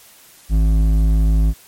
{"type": "tone with hard clipping", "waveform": "sine", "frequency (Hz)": 53.2, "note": "G#1", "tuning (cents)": 42, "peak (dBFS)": -13, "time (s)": [0.49, 1.54], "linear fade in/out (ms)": 50, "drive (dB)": 9, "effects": ["white hiss -46 dBFS RMS until 1.67 s", "MP3 64 kbps"]}